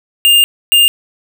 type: tone bursts at uneven times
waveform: square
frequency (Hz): 2808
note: F7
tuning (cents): +9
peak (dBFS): -6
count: 2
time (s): 0.25-0.44 / 0.72-0.88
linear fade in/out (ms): 0
effects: none